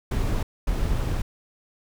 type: noise bursts at uneven times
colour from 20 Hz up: brown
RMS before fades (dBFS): -24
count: 2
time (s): 0.11-0.43 / 0.67-1.22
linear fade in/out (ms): 5
effects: none